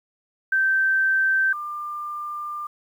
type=tone pair in turn; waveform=sine; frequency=1555 / 1195.4 Hz; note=G6 / D6; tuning=-14 / +30 cents; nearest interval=perfect fourth; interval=456 cents; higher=first; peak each=-17 / -28 dBFS; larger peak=first; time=0.52-1.53 / 1.53-2.67 s; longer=second; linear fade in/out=5 ms; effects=9-bit